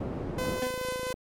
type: low-pass noise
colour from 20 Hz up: white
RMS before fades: -34 dBFS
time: 0-0.59 s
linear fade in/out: 5 ms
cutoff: 370 Hz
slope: 12 dB/octave
type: tone with tremolo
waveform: sawtooth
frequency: 508 Hz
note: B4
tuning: 49 cents sharp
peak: -26 dBFS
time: 0.38-1.13 s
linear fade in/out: 5 ms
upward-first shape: sine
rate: 4.4 Hz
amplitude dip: 25%
type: click train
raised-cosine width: 2 ms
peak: -26 dBFS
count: 20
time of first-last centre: 0.45-1.141 s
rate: 27.5 Hz
type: tone with exponential decay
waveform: 20% pulse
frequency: 251.3 Hz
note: B3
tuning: 30 cents sharp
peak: -24 dBFS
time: 0.62-0.8 s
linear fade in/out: 1 ms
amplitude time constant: 38 ms
effects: MP3 64 kbps